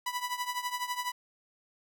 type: tone with tremolo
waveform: sawtooth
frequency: 987.8 Hz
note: B5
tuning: in tune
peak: -25 dBFS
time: 0.06-1.12 s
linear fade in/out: 5 ms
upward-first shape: triangle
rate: 12 Hz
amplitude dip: 85%
effects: none